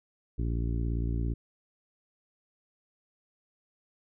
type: harmonic tone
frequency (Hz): 57.6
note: A#1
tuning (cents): -20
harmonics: 1 / 2 / 3 / 4 / 5 / 6 / 7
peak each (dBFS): -29 / -33 / -40 / -42 / -40 / -45 / -48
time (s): 0.38-1.34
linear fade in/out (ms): 10
effects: none